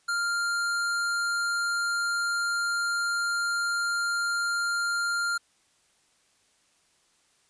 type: tone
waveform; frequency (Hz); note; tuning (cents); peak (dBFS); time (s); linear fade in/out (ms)
square; 1396.9; F6; 0; -26; 0.08-5.38; 10
effects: white hiss -66 dBFS RMS until 7.49 s + resampled to 22050 Hz